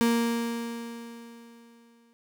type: tone with exponential decay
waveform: 35% pulse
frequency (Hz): 233.1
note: A#3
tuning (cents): 0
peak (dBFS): -18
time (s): 0.01-2.13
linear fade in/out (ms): 0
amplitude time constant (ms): 460
effects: none